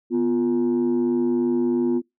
sine tone pair together, 247 / 350 Hz, B3 / F4, 0 / +4 cents, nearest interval tritone, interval 604 cents, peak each -19 dBFS, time 0.1-2.02 s, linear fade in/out 50 ms, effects noise-tail reverb RT60 0.2 s tail -24 dB re dry + tanh soft clip ceiling -15 dBFS

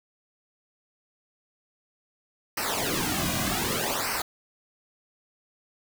pink noise with flanger, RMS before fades -28 dBFS, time 2.57-4.22 s, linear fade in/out 5 ms, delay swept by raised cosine 0.28 to 2.28 ms, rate 0.65 Hz, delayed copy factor -0.85, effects none

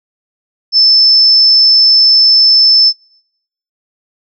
sine tone, 5274 Hz, E8, in tune, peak -4 dBFS, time 0.72-2.93 s, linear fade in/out 50 ms, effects noise-tail reverb RT60 0.8 s tail -26 dB re dry

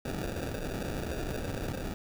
pink noise with sample-and-hold, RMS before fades -35 dBFS, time 0.05-1.94 s, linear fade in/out 5 ms, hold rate 1050 Hz, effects none

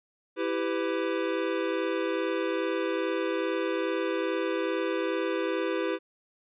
square chord, E minor, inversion none, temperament equal with one note detuned, 329.6 / 392 / 500.8 Hz, E4 / G4 / B4, 0 / 0 / +24 cents, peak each -32 dBFS, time 0.36-5.99 s, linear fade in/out 50 ms, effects resampled to 8000 Hz

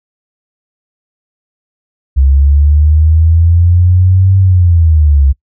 sine linear two-way sweep, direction up then down, 66.4 to 96.4 to 66.4 Hz, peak -4 dBFS, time 2.16-5.33 s, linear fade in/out 20 ms, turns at 4.38 s, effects noise-tail reverb RT60 0.1 s tail -24 dB re dry

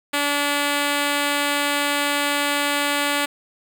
5% pulse tone, 288 Hz, D4, 34 cents flat, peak -8 dBFS, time 0.13-3.26 s, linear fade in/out 10 ms, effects none

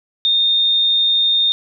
sine tone, 3656 Hz, A#7, 34 cents flat, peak -12 dBFS, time 0.25-1.52 s, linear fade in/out 0 ms, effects none

